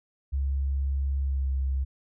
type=tone with pitch glide; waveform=sine; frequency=68.5 to 66.86 Hz; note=C#2 to C2; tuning=-20 to +38 cents; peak=-24 dBFS; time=0.32-1.85 s; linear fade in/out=20 ms; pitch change=-42 cents; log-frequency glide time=1.22-1.48 s; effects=none